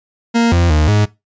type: tone with pitch steps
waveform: 40% pulse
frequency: 232.8 / 86.3 / 76.5 / 104.7 Hz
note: A#3 / F2 / D#2 / G#2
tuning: -2 / -20 / -29 / +15 cents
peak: -9 dBFS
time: 0.34-1.06 s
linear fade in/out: 20 ms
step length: 180 ms
effects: noise-tail reverb RT60 0.2 s tail -19 dB re dry + resampled to 16000 Hz